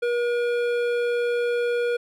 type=tone with hard clipping; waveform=sine; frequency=479.4 Hz; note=A#4; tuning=48 cents sharp; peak=-23 dBFS; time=0.02-1.97 s; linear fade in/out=10 ms; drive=12 dB; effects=none